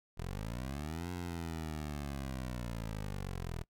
15% pulse linear two-way sweep, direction up then down, 39.46 to 89.7 to 39.46 Hz, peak -32 dBFS, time 0.17-3.64 s, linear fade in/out 20 ms, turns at 1.11 s, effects noise-tail reverb RT60 0.1 s tail -22 dB re dry

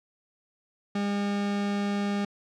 40% pulse tone, 202.4 Hz, G#3, 44 cents flat, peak -25 dBFS, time 0.95-2.25 s, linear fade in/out 5 ms, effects low-pass 5000 Hz 12 dB/octave

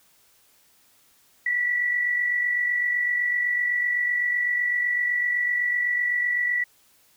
sine tone with amplitude modulation, 1953 Hz, B6, 20 cents flat, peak -19 dBFS, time 1.46-6.64 s, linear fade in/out 5 ms, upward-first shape sine, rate 47.9 Hz, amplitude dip 45%, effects white hiss -60 dBFS RMS until 7.16 s

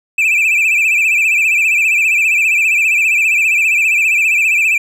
triangle tone with vibrato, 2489 Hz, D#7, in tune, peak -8 dBFS, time 0.18-4.78 s, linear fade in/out 5 ms, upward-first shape sine, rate 15 Hz, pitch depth 110 cents each way, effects none

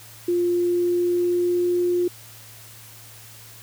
sine tone with pitch glide, 350 to 353.5 Hz, F4 to F4, +4 to +21 cents, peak -18 dBFS, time 0.28-2.08 s, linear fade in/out 5 ms, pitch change +17 cents, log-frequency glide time 0.45-1.76 s, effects added 111 Hz sine -48 dBFS peak until 3.62 s + white hiss -45 dBFS RMS until 3.62 s

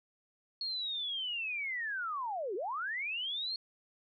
sine linear two-way sweep, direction down then up, 4340 to 344.3 to 4340 Hz, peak -34 dBFS, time 0.61-3.56 s, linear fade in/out 2 ms, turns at 2.55 s, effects none

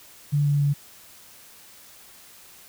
sine tone with pitch steps, 145.3 / 144.21 / 143.13 Hz, D3 / D3 / D3, -18 / -31 / -44 cents, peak -18 dBFS, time 0.32-0.74 s, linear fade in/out 20 ms, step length 140 ms, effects white hiss -49 dBFS RMS until 2.68 s

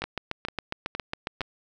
two click trains, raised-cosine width 0.3 ms, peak -15 / -13 dBFS, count 4 / 11, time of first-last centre 0.02-1.415 / 0.04-1.408 s, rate 2.15 / 7.31 Hz, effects none

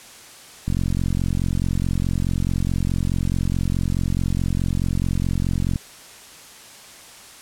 click train, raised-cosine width 5 ms, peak -10 dBFS, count 228, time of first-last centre 0.68-5.758 s, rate 44.7 Hz, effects white hiss -43 dBFS RMS until 7.41 s + low-pass 10000 Hz 12 dB/octave

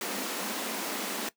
pink high-pass noise, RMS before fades -34 dBFS, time 0.01-1.29 s, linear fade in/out 2 ms, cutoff 190 Hz, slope 96 dB/octave, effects noise-tail reverb RT60 0.1 s tail -18 dB re dry

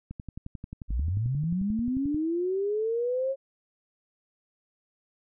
click train, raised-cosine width 5 ms, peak -25 dBFS, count 24, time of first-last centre 0.11-2.145 s, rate 11.3 Hz
sine linear sweep, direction up, 43.25 to 547 Hz, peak -25 dBFS, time 0.88-3.36 s, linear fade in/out 50 ms
effects none

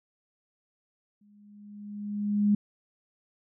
sine tone with exponential growth, 206.2 Hz, G#3, 12 cents flat, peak -18 dBFS, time 1.21-2.55 s, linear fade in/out 5 ms, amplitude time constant 290 ms, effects none

